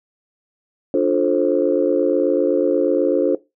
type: chord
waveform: sine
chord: D minor seventh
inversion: none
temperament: just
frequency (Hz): 293.7 / 352.4 / 440.5 / 528.6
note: D4 / F4 / A4 / C5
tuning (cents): 0 / +16 / +2 / +18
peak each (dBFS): -19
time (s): 0.94-3.35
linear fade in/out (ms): 2
effects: noise-tail reverb RT60 0.2 s tail -17 dB re dry + tanh soft clip ceiling -4 dBFS